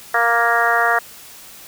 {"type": "harmonic tone with a mistuned harmonic", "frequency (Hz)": 233.6, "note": "A#3", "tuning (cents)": 4, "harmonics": [2, 3, 4, 5, 6, 7, 8], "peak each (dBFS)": [-25, -19, -24, -21, -20, -21, -21], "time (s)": [0.14, 0.99], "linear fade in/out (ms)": 5, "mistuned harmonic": 7, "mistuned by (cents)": 16, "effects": ["white hiss -40 dBFS RMS until 1.67 s"]}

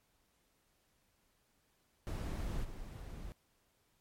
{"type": "noise with level steps", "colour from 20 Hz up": "brown", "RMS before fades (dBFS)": [-38, -46], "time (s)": [2.07, 3.32], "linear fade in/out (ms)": 0, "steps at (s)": 2.63, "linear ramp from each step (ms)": 20, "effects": ["pink hiss -75 dBFS RMS until 4 s", "MP3 64 kbps"]}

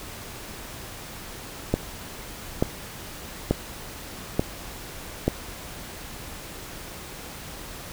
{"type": "click train", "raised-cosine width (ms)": 2, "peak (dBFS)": -6, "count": 5, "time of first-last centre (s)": [1.74, 5.28], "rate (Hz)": 1.13, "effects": ["pink hiss -39 dBFS RMS until 7.92 s"]}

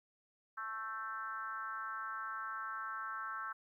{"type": "tone with frequency modulation", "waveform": "sine", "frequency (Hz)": 1327, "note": "E6", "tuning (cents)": 11, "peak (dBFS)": -39, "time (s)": [0.57, 3.53], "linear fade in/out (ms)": 10, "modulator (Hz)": 229, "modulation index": 1.2, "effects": ["13-bit"]}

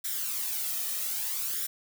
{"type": "noise with flanger", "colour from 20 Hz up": "blue", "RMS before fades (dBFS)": -32, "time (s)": [0.04, 1.67], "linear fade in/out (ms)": 10, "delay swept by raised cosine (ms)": [0.54, 1.64], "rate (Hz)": 0.61, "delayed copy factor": 0.6, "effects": []}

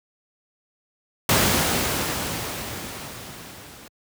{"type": "noise with level ramp", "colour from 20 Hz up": "pink", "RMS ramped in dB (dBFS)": [-17, -44], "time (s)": [1.29, 3.88], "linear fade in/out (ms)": 2, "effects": ["high-pass 80 Hz 12 dB/octave"]}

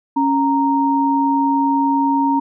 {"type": "tone pair together", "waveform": "sine", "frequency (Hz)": [276.5, 930], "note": ["C#4", "A#5"], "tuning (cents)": [-4, -4], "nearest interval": "octave + major sixth", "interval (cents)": 2100, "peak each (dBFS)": -16, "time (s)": [0.16, 2.4], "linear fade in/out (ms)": 10, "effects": []}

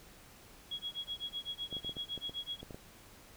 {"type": "tone with tremolo", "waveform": "sine", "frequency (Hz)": 3322, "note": "G#7", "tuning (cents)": 0, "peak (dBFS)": -35, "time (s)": [0.71, 2.61], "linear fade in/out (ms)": 5, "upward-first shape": "sine", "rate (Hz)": 7.9, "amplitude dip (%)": 100}
{"type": "clicks", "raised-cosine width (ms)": 2, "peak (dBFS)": -32, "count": 10, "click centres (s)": [1.727, 1.767, 1.847, 1.894, 1.968, 2.177, 2.295, 2.63, 2.708, 2.745]}
{"effects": ["pink hiss -57 dBFS RMS until 3.36 s"]}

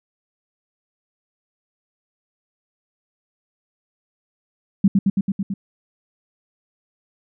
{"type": "tone with echo", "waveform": "sine", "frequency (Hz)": 196, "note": "G3", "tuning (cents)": 0, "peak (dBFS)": -9, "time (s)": [4.84, 4.88], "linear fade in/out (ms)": 5, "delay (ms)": 110, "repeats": 6, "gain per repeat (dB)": -2, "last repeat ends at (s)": 5.54, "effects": []}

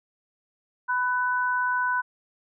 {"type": "tone pair together", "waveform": "sine", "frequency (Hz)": [996, 1497.1], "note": ["B5", "F#6"], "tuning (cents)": [14, 20], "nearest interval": "perfect fifth", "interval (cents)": 706, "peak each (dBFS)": [-25, -25], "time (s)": [0.88, 2.02], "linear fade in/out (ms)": 20, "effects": []}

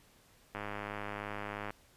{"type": "click train", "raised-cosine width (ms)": 0.5, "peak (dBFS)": -24, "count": 120, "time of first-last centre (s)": [0.55, 1.705], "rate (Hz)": 103, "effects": ["pink hiss -64 dBFS RMS until 1.96 s", "resampled to 32000 Hz"]}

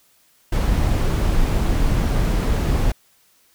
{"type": "noise", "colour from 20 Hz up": "brown", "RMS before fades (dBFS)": -18, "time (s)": [0.52, 2.92], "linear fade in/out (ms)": 5, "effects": ["white hiss -58 dBFS RMS until 3.54 s"]}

